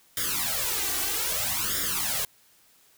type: noise with flanger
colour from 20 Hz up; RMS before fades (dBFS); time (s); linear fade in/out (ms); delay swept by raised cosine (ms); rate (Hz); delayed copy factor
white; -28; 0.17-2.25; 2; 0.57 to 2.67; 0.62; +0.95
effects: white hiss -60 dBFS RMS until 2.97 s